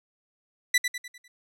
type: tone with echo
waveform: sawtooth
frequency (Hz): 1975.5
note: B6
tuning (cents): 0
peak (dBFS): -14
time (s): 0.74-0.78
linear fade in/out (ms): 5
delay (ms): 100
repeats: 5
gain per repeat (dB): -7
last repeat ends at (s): 1.28
effects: low-pass 12000 Hz 12 dB/octave